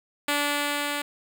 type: tone with level ramp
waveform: 5% pulse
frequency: 290 Hz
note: D4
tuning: 22 cents flat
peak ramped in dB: -11 to -16 dBFS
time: 0.28-1.02 s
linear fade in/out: 5 ms
effects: none